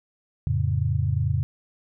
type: chord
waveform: sine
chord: F augmented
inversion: none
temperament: equal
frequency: 87.31 / 110 / 138.59 Hz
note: F2 / A2 / C#3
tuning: 0 / 0 / 0 cents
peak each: -25 dBFS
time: 0.47-1.43 s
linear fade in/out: 0 ms
effects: none